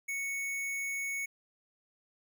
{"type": "tone", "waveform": "square", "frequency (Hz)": 2217, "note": "C#7", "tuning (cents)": 0, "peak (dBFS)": -34, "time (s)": [0.08, 1.26], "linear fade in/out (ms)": 10, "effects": []}